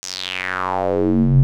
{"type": "tone with band-pass filter sweep", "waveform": "square", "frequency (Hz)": 46.25, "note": "F#1", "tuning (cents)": 0, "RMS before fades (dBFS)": -18, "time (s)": [0.03, 1.43], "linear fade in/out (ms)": 0, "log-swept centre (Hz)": [6500, 120], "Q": 4.2, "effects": []}